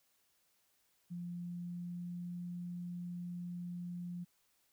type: tone with pitch glide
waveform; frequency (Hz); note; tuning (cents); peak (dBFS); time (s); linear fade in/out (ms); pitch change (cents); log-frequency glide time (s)
sine; 174.61 to 175.82; F3 to F3; 0 to +12; -40; 1.1-4.25; 20; +12; 1.34-2.36
effects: white hiss -75 dBFS RMS until 4.72 s